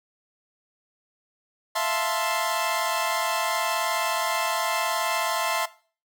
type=chord; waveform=sawtooth; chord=F major seventh; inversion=third; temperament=equal; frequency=659.3 / 698.5 / 880 / 1046.5 Hz; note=E5 / F5 / A5 / C6; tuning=0 / 0 / 0 / 0 cents; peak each=-24 / -29 / -26 / -24 dBFS; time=1.75-5.66 s; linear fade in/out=10 ms; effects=noise-tail reverb RT60 0.4 s tail -18 dB re dry

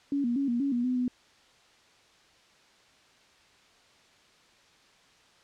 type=tone with pitch steps; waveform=sine; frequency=281.5 / 238.7 / 277.5 / 238.3 / 278.7 / 240.8 / 252.4 / 248.8 Hz; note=C#4 / A#3 / C#4 / A#3 / C#4 / B3 / B3 / B3; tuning=+27 / +41 / +2 / +38 / +9 / -44 / +38 / +13 cents; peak=-25 dBFS; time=0.12-1.08 s; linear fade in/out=2 ms; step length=120 ms; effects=white hiss -60 dBFS RMS until 5.43 s + low-pass 5000 Hz 12 dB/octave

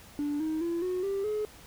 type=tone with pitch steps; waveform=triangle; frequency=291.7 / 314.4 / 339 / 365.4 / 393.9 / 424.6 Hz; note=D4 / D#4 / E4 / F#4 / G4 / G#4; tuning=-12 / +18 / +49 / -22 / +8 / +38 cents; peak=-25 dBFS; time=0.19-1.45 s; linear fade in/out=0 ms; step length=210 ms; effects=tanh soft clip ceiling -24 dBFS + pink hiss -52 dBFS RMS until 1.66 s

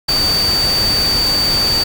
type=tone in noise; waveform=sine; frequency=4600 Hz; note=D8; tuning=37 cents flat; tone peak=-13 dBFS; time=0.08-1.84 s; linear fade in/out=10 ms; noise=pink; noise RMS=-21 dBFS; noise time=0.08-1.84 s; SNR=+5 dB; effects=none

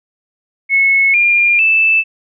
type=tone with pitch steps; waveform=sine; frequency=2192 / 2404 / 2637 Hz; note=C#7 / D7 / E7; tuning=-20 / +40 / 0 cents; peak=-8 dBFS; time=0.69-2.04 s; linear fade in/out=50 ms; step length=450 ms; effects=none

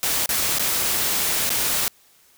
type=noise with dropouts; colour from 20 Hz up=white; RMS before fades=-22 dBFS; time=0.03-1.88 s; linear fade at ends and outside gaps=0 ms; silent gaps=0.259-0.291 / 0.585-0.595 / 1.493-1.503 s; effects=white hiss -56 dBFS RMS until 2.37 s

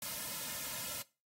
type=noise with comb filter; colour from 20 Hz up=white; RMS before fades=-41 dBFS; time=0.02-1.02 s; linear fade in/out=2 ms; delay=2.6 ms; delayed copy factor=-1; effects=noise-tail reverb RT60 0.3 s tail -20 dB re dry + AAC 48 kbps

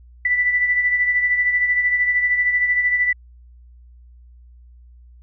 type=beating tone pair; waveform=sine; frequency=1975.5 / 1988.5 Hz; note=B6 / B6; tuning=0 / +11 cents; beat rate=13 Hz; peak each=-16 / -25 dBFS; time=0.25-3.13 s; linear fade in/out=5 ms; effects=added 60 Hz sine -43 dBFS peak until 5.22 s

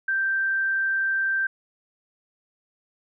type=tone; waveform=sine; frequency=1568 Hz; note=G6; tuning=in tune; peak=-21 dBFS; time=0.08-1.47 s; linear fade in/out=5 ms; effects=none

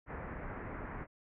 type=low-pass noise; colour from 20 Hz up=pink; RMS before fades=-43 dBFS; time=0.06-1.07 s; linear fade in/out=50 ms; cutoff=2100 Hz; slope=48 dB/octave; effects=none

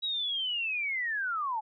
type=linear sweep; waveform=sine; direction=down; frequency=3881 to 830.6 Hz; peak=-29 dBFS; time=0.02-1.61 s; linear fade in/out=20 ms; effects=none

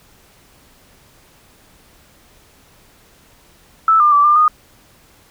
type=tone with pitch steps; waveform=sine; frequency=1314 / 1199 / 1160 / 1195 / 1231 Hz; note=E6 / D6 / D6 / D6 / D#6; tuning=-6 / +36 / -22 / +30 / -19 cents; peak=-8 dBFS; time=3.88-4.48 s; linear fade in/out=2 ms; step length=120 ms; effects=pink hiss -50 dBFS RMS until 5.3 s

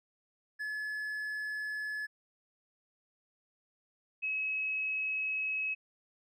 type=tone pair in turn; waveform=triangle / sine; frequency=1712 / 2565 Hz; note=A6 / E7; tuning=-48 / -48 cents; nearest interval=perfect fifth; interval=700 cents; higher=second; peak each=-33 / -31 dBFS; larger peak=second; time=0.59-2.07 / 4.22-5.75 s; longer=second; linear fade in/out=20 ms; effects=none

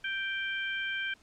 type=harmonic tone; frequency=784 Hz; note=G5; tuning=in tune; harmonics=2 / 3 / 4; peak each=-33 / -37 / -39 dBFS; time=0.04-1.14 s; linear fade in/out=5 ms; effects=pink hiss -62 dBFS RMS until 1.22 s + low-pass 8000 Hz 12 dB/octave

